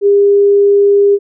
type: tone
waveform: sine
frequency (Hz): 403.2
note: G4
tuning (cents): +49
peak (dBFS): -5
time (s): 0.01-1.19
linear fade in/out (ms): 50
effects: none